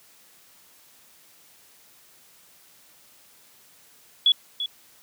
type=tone with echo; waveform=sine; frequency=3385 Hz; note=G#7; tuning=32 cents sharp; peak=-14 dBFS; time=4.26-4.32 s; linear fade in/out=2 ms; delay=340 ms; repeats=1; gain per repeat=-11 dB; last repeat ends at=4.66 s; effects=white hiss -55 dBFS RMS until 5.02 s + high-pass 80 Hz 12 dB/octave